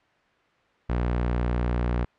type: tone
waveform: sawtooth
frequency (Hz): 60.2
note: B1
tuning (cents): -44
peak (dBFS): -19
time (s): 0.89-2.05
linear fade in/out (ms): 10
effects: white hiss -62 dBFS RMS until 2.18 s + low-pass 2000 Hz 12 dB/octave